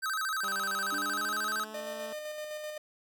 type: tone with vibrato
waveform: square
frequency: 1408 Hz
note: F6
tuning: 14 cents sharp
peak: -31 dBFS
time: 0.02-1.65 s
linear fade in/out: 20 ms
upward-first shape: square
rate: 13 Hz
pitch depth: 170 cents each way
type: tone with pitch glide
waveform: 10% pulse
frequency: 197 to 221.1 Hz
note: G3 to A3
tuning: +9 to +9 cents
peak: -34 dBFS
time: 0.43-2.13 s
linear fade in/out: 5 ms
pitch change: +200 cents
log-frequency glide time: 0.82-1.88 s
type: tone with exponential decay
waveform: sine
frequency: 293.7 Hz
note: D4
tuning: in tune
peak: -38 dBFS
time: 0.92-2.53 s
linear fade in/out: 5 ms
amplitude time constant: 350 ms
type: tone with tremolo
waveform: 45% pulse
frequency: 607 Hz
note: D#5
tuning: 43 cents flat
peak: -36 dBFS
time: 1.74-2.78 s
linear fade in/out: 5 ms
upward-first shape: square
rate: 7.8 Hz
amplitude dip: 30%
effects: none